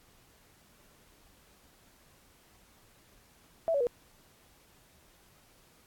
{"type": "tone with pitch steps", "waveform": "sine", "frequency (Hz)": [659, 563.8, 482.4], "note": ["E5", "C#5", "B4"], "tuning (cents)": [-1, 29, -41], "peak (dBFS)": -25, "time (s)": [3.68, 3.869], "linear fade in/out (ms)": 0, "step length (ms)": 63, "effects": ["pink hiss -62 dBFS RMS until 5.86 s", "AAC 64 kbps"]}